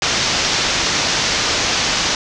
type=low-pass noise; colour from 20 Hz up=white; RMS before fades=-18 dBFS; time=0.02-2.15 s; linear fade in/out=2 ms; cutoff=6400 Hz; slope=48 dB/octave; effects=none